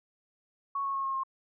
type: tone with pitch steps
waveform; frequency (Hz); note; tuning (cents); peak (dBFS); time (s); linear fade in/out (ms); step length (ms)
sine; 1108.7 / 1098.5 / 1088.4 / 1078.4 / 1068.5; C#6 / C#6 / C#6 / C#6 / C6; 0 / -16 / -32 / -48 / +36; -29; 0.75-1.235; 5; 97
effects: none